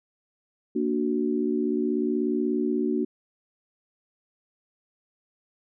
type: chord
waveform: sine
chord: Bb augmented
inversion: none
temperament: equal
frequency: 233.1 / 293.7 / 370 Hz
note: Bb3 / D4 / F#4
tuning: 0 / 0 / 0 cents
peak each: -27 dBFS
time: 0.75-3.05 s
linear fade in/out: 10 ms
effects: none